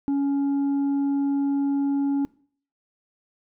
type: tone with tanh clipping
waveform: triangle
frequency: 279.7 Hz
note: C#4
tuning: 16 cents sharp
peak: -21 dBFS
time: 0.08-2.25 s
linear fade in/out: 0 ms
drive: 8 dB
effects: noise-tail reverb RT60 0.5 s tail -22 dB re dry